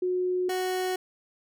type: tone pair in turn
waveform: sine / 30% pulse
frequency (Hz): 364.2 / 369.7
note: F#4 / F#4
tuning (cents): -27 / -1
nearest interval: unison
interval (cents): 26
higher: second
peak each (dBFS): -24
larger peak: neither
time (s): 0.02-0.49 / 0.49-0.96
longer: neither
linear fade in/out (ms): 5
effects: none